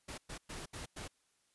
pink noise bursts at uneven times, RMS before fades -45 dBFS, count 5, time 0.08-0.18 / 0.29-0.38 / 0.49-0.66 / 0.73-0.86 / 0.96-1.08 s, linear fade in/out 10 ms, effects white hiss -75 dBFS RMS until 1.54 s + resampled to 24000 Hz

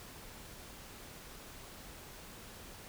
silence, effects pink hiss -51 dBFS RMS until 2.88 s

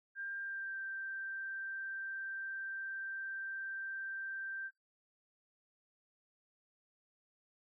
sine tone with pitch glide, 1594 to 1569.3 Hz, G6 to G6, +28 to +1 cents, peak -39 dBFS, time 0.15-4.71 s, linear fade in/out 50 ms, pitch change -27 cents, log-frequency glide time 0.41-0.78 s, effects noise-tail reverb RT60 0.2 s tail -25 dB re dry

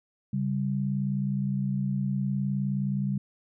sine tone pair together, 137.3 / 196.73 Hz, C#3 / G3, -16 / +6 cents, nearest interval tritone, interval 622 cents, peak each -28 dBFS, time 0.33-3.18 s, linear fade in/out 5 ms, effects none

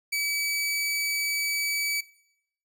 sawtooth tone, 2289 Hz, D7, 45 cents flat, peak -22 dBFS, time 0.12-2.01 s, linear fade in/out 10 ms, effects noise-tail reverb RT60 0.7 s tail -18 dB re dry

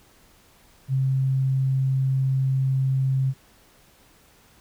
sine tone, 133.1 Hz, C3, 30 cents sharp, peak -19 dBFS, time 0.88-3.34 s, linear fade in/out 50 ms, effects pink hiss -56 dBFS RMS until 4.6 s

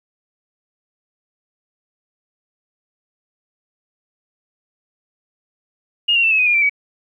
sine tone with pitch steps, 2846 / 2755 / 2668 / 2583 / 2501 / 2421 / 2344 / 2269 Hz, F7 / F7 / E7 / E7 / D#7 / D#7 / D7 / C#7, +32 / -24 / +20 / -36 / +8 / -48 / -4 / +40 cents, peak -12 dBFS, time 6.08-6.696 s, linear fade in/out 10 ms, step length 77 ms, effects 9-bit

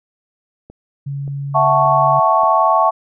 click train, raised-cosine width 2 ms, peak -24 dBFS, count 4, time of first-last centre 0.7-2.434 s, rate 1.73 Hz
sine tone with pitch glide, 140 to 140.89 Hz, C#3 to C#3, +18 to +28 cents, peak -21 dBFS, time 1.06-2.2 s, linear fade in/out 10 ms, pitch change +10 cents, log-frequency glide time 1.22-1.99 s
sine chord, F# minor seventh, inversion third, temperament equal, 659.3 / 740 / 880 / 1108.7 Hz, E5 / F#5 / A5 / C#6, 0 / 0 / 0 / 0 cents, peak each -16 / -18 / -16 / -14 dBFS, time 1.54-2.91 s, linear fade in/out 20 ms
effects none

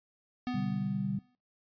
square tone with exponential decay, 248.5 Hz, B3, 11 cents sharp, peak -31 dBFS, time 0.47-1.35 s, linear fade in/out 0 ms, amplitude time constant 190 ms
sine chord, G major, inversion first, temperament equal with one note detuned, 125.41 / 146.83 / 196 Hz, B2 / D3 / G3, +27 / 0 / 0 cents, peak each -38 / -36 / -32 dBFS, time 0.54-1.19 s, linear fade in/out 5 ms
effects noise-tail reverb RT60 0.3 s tail -25 dB re dry + resampled to 11025 Hz

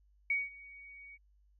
sine tone with ADSR envelope, 2246 Hz, C#7, 22 cents sharp, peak -27 dBFS, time 0.3-1.18 s, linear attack 4 ms, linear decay 190 ms, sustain -22 dB, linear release 37 ms, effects added 50 Hz sine -64 dBFS peak until 1.59 s

